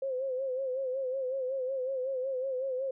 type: tone with vibrato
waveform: sine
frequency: 523.3 Hz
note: C5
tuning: in tune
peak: -30 dBFS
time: 0.02-2.91 s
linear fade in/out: 5 ms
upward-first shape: sine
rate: 5.4 Hz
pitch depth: 70 cents each way
effects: none